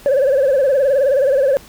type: tone with vibrato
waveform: sine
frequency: 543 Hz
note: C#5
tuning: 36 cents flat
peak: -9 dBFS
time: 0.06-1.57 s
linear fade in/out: 0 ms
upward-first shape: sine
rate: 19 Hz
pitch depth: 110 cents each way
effects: tanh soft clip ceiling -9 dBFS + pink hiss -42 dBFS RMS until 1.68 s